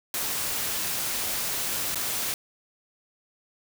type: noise with dropouts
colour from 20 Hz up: white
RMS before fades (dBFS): -29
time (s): 0.14-2.34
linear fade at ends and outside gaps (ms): 1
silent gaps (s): 1.946-1.956
effects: none